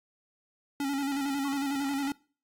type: tone with vibrato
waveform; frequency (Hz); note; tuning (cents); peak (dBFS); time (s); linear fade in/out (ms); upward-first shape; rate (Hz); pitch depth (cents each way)
square; 278; C#4; +5; -29; 0.8-2.12; 2; square; 11; 40
type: tone with exponential decay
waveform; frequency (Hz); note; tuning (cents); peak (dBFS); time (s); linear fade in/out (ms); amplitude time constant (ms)
sine; 1108.7; C#6; 0; -37; 1.45-1.77; 1; 69
effects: noise-tail reverb RT60 0.4 s tail -23 dB re dry + AAC 64 kbps